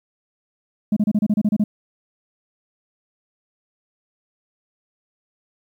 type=tone bursts; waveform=sine; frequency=210.4 Hz; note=G#3; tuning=23 cents sharp; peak=-12 dBFS; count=10; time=0.92-1.64 s; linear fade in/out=5 ms; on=45 ms; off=30 ms; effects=tanh soft clip ceiling -13 dBFS + 9-bit